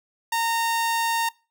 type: tone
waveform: sawtooth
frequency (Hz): 920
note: A#5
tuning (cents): -23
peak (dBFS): -18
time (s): 0.32-1.29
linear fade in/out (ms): 5
effects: noise-tail reverb RT60 0.3 s tail -22 dB re dry